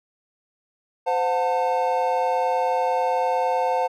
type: tone cluster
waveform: triangle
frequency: 515 / 725 / 894 Hz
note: C5 / F#5 / A5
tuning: -28 / -35 / +27 cents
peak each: -22 dBFS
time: 1.06-3.88 s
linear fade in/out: 20 ms
effects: none